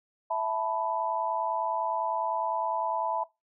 sine chord, E suspended fourth, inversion none, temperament just, 659.3 / 879 / 988.9 Hz, E5 / A5 / B5, 0 / -2 / +2 cents, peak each -31 dBFS, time 0.3-3.24 s, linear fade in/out 10 ms, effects noise-tail reverb RT60 0.2 s tail -19 dB re dry

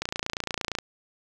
click train, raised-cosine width 0.2 ms, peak -11 dBFS, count 23, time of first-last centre 0.02-0.787 s, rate 28.7 Hz, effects none

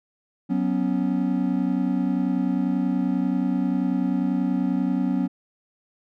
triangle chord, F# suspended fourth, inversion none, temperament equal, 185 / 246.9 / 277.2 Hz, F#3 / B3 / C#4, 0 / 0 / 0 cents, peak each -23 dBFS, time 0.49-5.28 s, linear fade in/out 20 ms, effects none

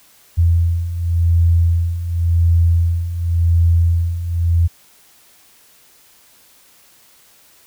sine beating tone pair, 84 / 84.91 Hz, E2 / F2, +33 / -48 cents, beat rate 0.91 Hz, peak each -18 / -13 dBFS, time 0.37-4.68 s, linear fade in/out 20 ms, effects white hiss -50 dBFS RMS until 7.66 s

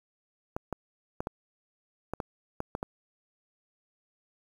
clicks, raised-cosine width 1 ms, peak -18 dBFS, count 9, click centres 0.565 / 0.727 / 1.205 / 1.271 / 2.136 / 2.202 / 2.604 / 2.751 / 2.829 s, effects 8-bit

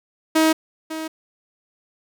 sawtooth tone with echo, 317.6 Hz, D#4, 36 cents sharp, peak -10 dBFS, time 0.35-0.53 s, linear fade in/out 10 ms, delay 550 ms, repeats 1, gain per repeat -13 dB, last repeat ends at 1.08 s, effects none

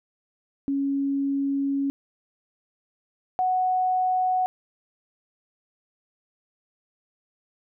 sine tone pair in turn, 277.2 / 740 Hz, C#4 / F#5, 0 / 0 cents, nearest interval octave + perfect fourth, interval 1700 cents, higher second, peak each -22 / -20 dBFS, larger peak second, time 0.68-1.9 / 3.39-4.46 s, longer first, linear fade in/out 0 ms, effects none

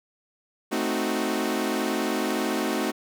sawtooth chord, A diminished seventh, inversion none, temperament equal, 220 / 261.6 / 311.1 / 370 Hz, A3 / C4 / Eb4 / Gb4, 0 / 0 / 0 / 0 cents, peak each -26 dBFS, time 0.71-2.92 s, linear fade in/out 20 ms, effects none

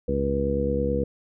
harmonic tone, 69.3 Hz, C#2, in tune, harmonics 1 / 2 / 3 / 4 / 5 / 6 / 7, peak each -29 / -32 / -29 / -32 / -35 / -36 / -25 dBFS, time 0.08-1.04 s, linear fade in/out 5 ms, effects none

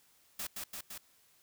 white noise with echo, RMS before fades -39 dBFS, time 0.39-0.47 s, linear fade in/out 5 ms, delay 170 ms, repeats 3, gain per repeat -2 dB, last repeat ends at 0.98 s, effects white hiss -67 dBFS RMS until 1.42 s

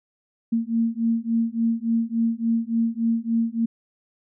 sine beating tone pair, 227.4 / 230.9 Hz, A#3 / A#3, -43 / -16 cents, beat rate 3.5 Hz, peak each -23 dBFS, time 0.52-3.66 s, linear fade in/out 10 ms, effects none

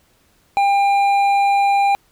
sine tone with hard clipping, 799 Hz, G5, 33 cents sharp, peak -14 dBFS, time 0.57-1.95 s, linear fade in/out 0 ms, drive 7 dB, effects pink hiss -58 dBFS RMS until 2.11 s

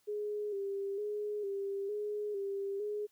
sine tone with vibrato, 406.5 Hz, G#4, 37 cents flat, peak -34 dBFS, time 0.07-3.07 s, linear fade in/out 20 ms, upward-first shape square, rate 1.1 Hz, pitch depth 46 cents each way, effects white hiss -73 dBFS RMS until 3.11 s

